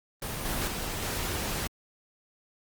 pink noise with level steps, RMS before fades -34 / -30 / -34 / -32 dBFS, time 0.22-1.67 s, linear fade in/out 2 ms, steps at 0.45 / 0.67 / 1.02 s, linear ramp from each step 5 ms, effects Opus 24 kbps

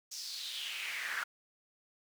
brown noise with high-pass filter sweep, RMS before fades -40 dBFS, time 0.11-1.24 s, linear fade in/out 10 ms, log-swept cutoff 5700 to 1500 Hz, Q 4.4, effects none

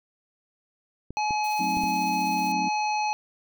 clicks, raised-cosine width 3 ms, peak -23 dBFS, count 4, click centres 1.106 / 1.308 / 1.771 / 1.837 s
harmonic tone, 847 Hz, G#5, 34 cents sharp, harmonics 1 / 3 / 5 / 7, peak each -24 / -32 / -38 / -41 dBFS, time 1.17-3.13 s, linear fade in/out 0 ms
blue noise with tremolo, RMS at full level -43 dBFS, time 1.44-2.52 s, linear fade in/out 0 ms, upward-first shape sine, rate 16 Hz, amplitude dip 35%
sine chord, F# diminished seventh, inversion none, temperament equal with one note detuned, 185 / 220 / 259.8 / 311.1 Hz, F#3 / A3 / C4 / Eb4, 0 / 0 / -12 / 0 cents, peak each -33 / -36 / -34 / -35 dBFS, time 1.59-2.69 s, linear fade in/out 10 ms
effects none

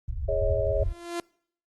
white low-pass noise, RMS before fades -29 dBFS, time 0.08-0.93 s, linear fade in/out 5 ms, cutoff 100 Hz, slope 48 dB/octave
sine chord, Ab suspended fourth, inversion none, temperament equal with one note detuned, 415.3 / 554.4 / 636.4 Hz, Ab4 / Db5 / Eb5, 0 / 0 / +39 cents, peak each -32 / -27 / -28 dBFS, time 0.28-0.84 s, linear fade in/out 10 ms
sawtooth tone with exponential growth, 343.7 Hz, F4, 28 cents flat, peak -23 dBFS, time 0.69-1.2 s, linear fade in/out 1 ms, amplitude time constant 110 ms
effects noise-tail reverb RT60 0.6 s tail -25 dB re dry + Opus 32 kbps

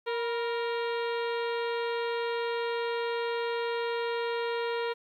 harmonic tone with a mistuned harmonic, 466.2 Hz, A#4, in tune, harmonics 1 / 2 / 3 / 4 / 5 / 6 / 7 / 8 / 9, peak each -30 / -36 / -40 / -42 / -44 / -46 / -47 / -48 / -49 dBFS, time 0.06-4.94 s, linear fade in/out 20 ms, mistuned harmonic 2, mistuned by +58 cents, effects 11-bit

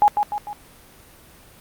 sine tone with echo, 830.6 Hz, G#5, in tune, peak -10 dBFS, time 0.02-0.08 s, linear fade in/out 0 ms, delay 150 ms, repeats 3, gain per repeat -6 dB, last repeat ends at 0.53 s, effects pink hiss -48 dBFS RMS until 1.6 s + Opus 32 kbps

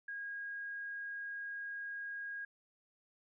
sine tone, 1635 Hz, G#6, 28 cents flat, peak -40 dBFS, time 0.08-2.45 s, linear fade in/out 5 ms, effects none

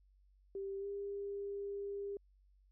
sine tone with pitch glide, 392 to 401.4 Hz, G4 to G4, 0 to +41 cents, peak -39 dBFS, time 0.55-2.17 s, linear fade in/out 2 ms, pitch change +41 cents, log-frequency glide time 0.79-0.86 s, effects added 48 Hz sine -65 dBFS peak until 2.71 s

